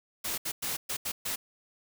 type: noise bursts at uneven times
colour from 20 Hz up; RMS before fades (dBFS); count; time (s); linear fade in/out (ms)
white; -33; 6; 0.24-0.38 / 0.45-0.52 / 0.62-0.77 / 0.89-0.97 / 1.05-1.12 / 1.25-1.36; 10
effects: none